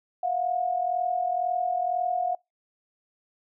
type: tone pair together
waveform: sine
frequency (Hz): 679 / 721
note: F5 / F#5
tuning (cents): -49 / -45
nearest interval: minor second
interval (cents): 104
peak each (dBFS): -30 / -25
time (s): 0.23-2.35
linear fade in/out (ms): 5
effects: noise-tail reverb RT60 0.2 s tail -26 dB re dry